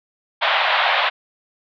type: band-pass noise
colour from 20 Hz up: pink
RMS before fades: -18 dBFS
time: 0.41-1.1 s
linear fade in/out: 20 ms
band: 620 to 3800 Hz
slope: 48 dB/octave
effects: none

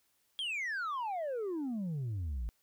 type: exponential sweep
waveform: sine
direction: down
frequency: 3322 to 52 Hz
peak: -31 dBFS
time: 0.39-2.49 s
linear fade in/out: 0 ms
effects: tanh soft clip ceiling -33 dBFS + white hiss -74 dBFS RMS until 2.62 s

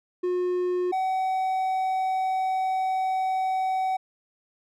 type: tone pair in turn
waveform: triangle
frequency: 360 / 755.4 Hz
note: F#4 / F#5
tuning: -47 / +36 cents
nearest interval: octave + minor second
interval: 1283 cents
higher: second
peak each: -21 dBFS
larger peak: neither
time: 0.23-0.92 / 0.92-3.97 s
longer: second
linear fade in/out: 10 ms
effects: none

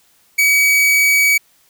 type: tone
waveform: 45% pulse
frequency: 2271 Hz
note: C#7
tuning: 41 cents sharp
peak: -10 dBFS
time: 0.38-1.38 s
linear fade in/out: 10 ms
effects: white hiss -55 dBFS RMS until 1.69 s

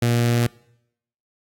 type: tone with notch filter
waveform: sawtooth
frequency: 118.8 Hz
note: A#2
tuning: 33 cents sharp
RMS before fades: -19 dBFS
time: 0.02-0.47 s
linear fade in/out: 5 ms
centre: 990 Hz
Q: 1.9
effects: noise-tail reverb RT60 0.8 s tail -24 dB re dry + AAC 48 kbps

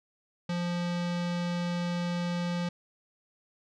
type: tone with low-pass filter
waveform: square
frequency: 174.61 Hz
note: F3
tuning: in tune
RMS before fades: -31 dBFS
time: 0.49-2.69 s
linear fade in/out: 5 ms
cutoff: 4700 Hz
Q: 1.3
effects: none

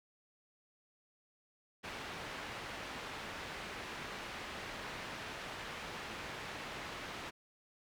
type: low-pass noise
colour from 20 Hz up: white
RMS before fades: -45 dBFS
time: 1.83-7.31 s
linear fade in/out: 20 ms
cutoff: 2400 Hz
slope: 12 dB/octave
effects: none

